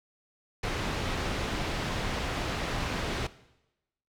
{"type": "low-pass noise", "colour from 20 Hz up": "pink", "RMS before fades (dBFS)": -32, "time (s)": [0.63, 3.27], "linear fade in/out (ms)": 5, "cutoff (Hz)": 4200, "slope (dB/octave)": 12, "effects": ["noise-tail reverb RT60 0.9 s tail -17 dB re dry"]}